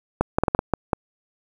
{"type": "clicks", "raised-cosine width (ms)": 1, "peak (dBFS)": -4, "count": 8, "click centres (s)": [0.21, 0.385, 0.436, 0.482, 0.549, 0.591, 0.737, 0.932], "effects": ["7-bit"]}